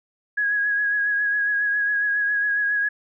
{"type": "tone with vibrato", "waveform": "sine", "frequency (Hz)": 1661.2, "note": "G#6", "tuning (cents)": 0, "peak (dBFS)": -19, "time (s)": [0.37, 2.89], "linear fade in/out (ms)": 10, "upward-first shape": "triangle", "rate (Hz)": 7.3, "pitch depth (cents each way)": 34, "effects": []}